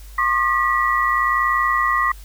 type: tone cluster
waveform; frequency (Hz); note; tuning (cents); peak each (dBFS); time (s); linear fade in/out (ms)
sine; 1080 / 1201 / 1936; C#6 / D6 / B6; -45 / +38 / -35; -20; 0.18-2.12; 5
effects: added 50 Hz sine -36 dBFS peak until 2.24 s + white hiss -48 dBFS RMS until 2.24 s